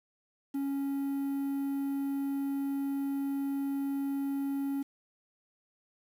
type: tone with quantisation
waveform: triangle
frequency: 277.2 Hz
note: C#4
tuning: in tune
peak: -28 dBFS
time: 0.54-4.83 s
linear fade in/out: 10 ms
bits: 9
effects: none